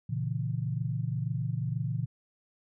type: chord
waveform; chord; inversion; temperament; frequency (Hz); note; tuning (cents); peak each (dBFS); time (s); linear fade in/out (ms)
sine; A# diminished; none; equal; 116.54 / 138.59 / 164.81; A#2 / C#3 / E3; 0 / 0 / 0; -32 / -33 / -35; 0.09-2.06; 10
effects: none